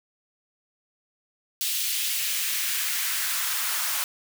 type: noise with high-pass filter sweep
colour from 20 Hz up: white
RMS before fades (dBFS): -27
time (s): 1.61-4.04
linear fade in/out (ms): 0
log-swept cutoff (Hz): 3200 to 1000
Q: 1.4
effects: none